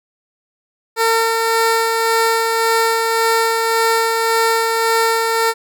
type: tone with tremolo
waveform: 15% pulse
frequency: 453.8 Hz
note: A#4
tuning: 47 cents flat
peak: -6 dBFS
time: 0.96-5.54 s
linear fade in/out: 50 ms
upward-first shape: sine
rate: 1.8 Hz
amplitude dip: 30%
effects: none